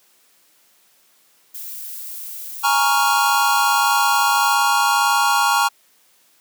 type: noise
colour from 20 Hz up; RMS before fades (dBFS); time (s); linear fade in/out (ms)
violet; -32; 1.54-4.55; 10
type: chord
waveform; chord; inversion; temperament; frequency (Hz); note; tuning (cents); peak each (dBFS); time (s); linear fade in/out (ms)
square; Bb minor seventh; third; equal; 830.6 / 932.3 / 1108.7 / 1396.9; Ab5 / Bb5 / Db6 / F6; 0 / 0 / 0 / 0; -21; 2.63-5.69; 20
type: clicks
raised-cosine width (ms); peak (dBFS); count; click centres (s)
0.5; -28; 4; 3.33 / 3.415 / 3.593 / 3.721
effects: white hiss -57 dBFS RMS until 6.4 s + high-pass 200 Hz 12 dB/octave